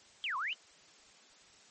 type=exponential two-way sweep; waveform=sine; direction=down then up; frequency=3322 to 971 to 3082 Hz; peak=-33 dBFS; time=0.24-0.53 s; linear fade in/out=0 ms; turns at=0.37 s; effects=white hiss -60 dBFS RMS until 1.7 s + MP3 32 kbps